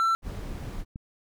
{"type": "tone", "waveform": "triangle", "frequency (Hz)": 1341, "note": "E6", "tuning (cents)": 29, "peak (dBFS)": -19, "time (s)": [0, 0.15], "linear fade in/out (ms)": 0}
{"type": "noise", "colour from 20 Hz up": "brown", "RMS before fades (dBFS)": -35, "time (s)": [0.22, 0.85], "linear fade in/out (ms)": 50}
{"type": "click", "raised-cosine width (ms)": 5, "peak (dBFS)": -25, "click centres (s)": 0.959}
{"effects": []}